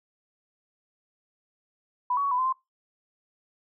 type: tone with pitch steps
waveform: sine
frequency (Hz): 990 / 1126 / 1119 / 995 / 1032 / 1046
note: B5 / C#6 / C#6 / B5 / C6 / C6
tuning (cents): +4 / +27 / +16 / +13 / -24 / -1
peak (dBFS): -23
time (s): 2.1-2.526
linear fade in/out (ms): 5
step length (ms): 71
effects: noise-tail reverb RT60 0.2 s tail -22 dB re dry